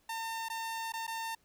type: tone with dropouts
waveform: sawtooth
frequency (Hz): 905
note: A5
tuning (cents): +48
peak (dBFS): -32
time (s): 0.09-1.35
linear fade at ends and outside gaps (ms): 5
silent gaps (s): 0.486-0.499 / 0.922-0.936 / 1.068-1.077
effects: pink hiss -71 dBFS RMS until 1.44 s